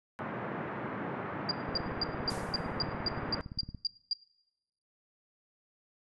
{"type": "band-pass noise", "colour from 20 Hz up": "pink", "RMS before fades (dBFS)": -38, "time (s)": [0.19, 3.41], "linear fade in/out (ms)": 0, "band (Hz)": [130, 1800], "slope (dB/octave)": 24}
{"type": "tone bursts", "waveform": "sine", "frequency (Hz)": 4782, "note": "D8", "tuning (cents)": 30, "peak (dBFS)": -27, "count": 11, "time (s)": [1.49, 4.132], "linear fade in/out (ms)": 2, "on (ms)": 22, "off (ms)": 240}
{"type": "click train", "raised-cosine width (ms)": 5, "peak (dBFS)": -29, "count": 37, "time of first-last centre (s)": [1.69, 3.747], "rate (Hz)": 17.5}
{"type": "noise with exponential decay", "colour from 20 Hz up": "blue", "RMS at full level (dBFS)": -40, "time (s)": [2.3, 2.81], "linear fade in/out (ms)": 2, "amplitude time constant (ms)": 110}
{"effects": ["noise-tail reverb RT60 0.9 s tail -21 dB re dry", "resampled to 24000 Hz"]}